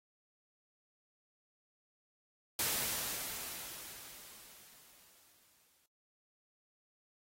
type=noise with exponential decay; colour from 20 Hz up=white; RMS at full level=-33 dBFS; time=2.59-5.86 s; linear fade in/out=2 ms; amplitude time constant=710 ms; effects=AAC 48 kbps